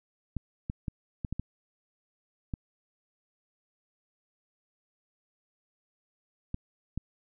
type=clicks; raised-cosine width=5 ms; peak=-20 dBFS; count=9; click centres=0.367 / 0.699 / 0.882 / 1.248 / 1.326 / 1.396 / 2.538 / 6.544 / 6.976 s; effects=none